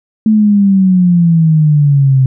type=exponential sweep; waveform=sine; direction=down; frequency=220 to 130 Hz; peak=-5 dBFS; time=0.26-2.26 s; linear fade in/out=2 ms; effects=none